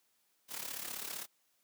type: noise with amplitude modulation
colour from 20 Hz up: white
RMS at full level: -39 dBFS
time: 0.48-1.27 s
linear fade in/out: 50 ms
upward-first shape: sine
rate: 35.4 Hz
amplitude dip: 70%
effects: white hiss -75 dBFS RMS until 1.63 s + high-pass 150 Hz 12 dB/octave